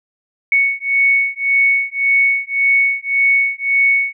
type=beating tone pair; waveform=sine; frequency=2218 / 2219.8 Hz; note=C#7 / C#7; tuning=0 / +2 cents; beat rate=1.8 Hz; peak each=-15 dBFS; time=0.52-4.13 s; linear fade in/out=2 ms; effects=none